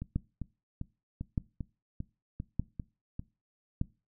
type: two click trains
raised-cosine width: 5 ms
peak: -17 / -24 dBFS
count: 4 / 9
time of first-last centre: 0.16-3.814 / 0.02-3.195 s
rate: 0.821 / 2.52 Hz
effects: noise-tail reverb RT60 0.3 s tail -21 dB re dry